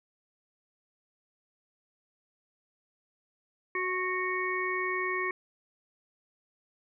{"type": "harmonic tone with a mistuned harmonic", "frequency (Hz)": 370, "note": "F#4", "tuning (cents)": 0, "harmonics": [1, 3, 5, 6], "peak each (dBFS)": [-34, -34, -34, -34], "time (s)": [3.75, 5.31], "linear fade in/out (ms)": 2, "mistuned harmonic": 3, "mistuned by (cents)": -20, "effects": []}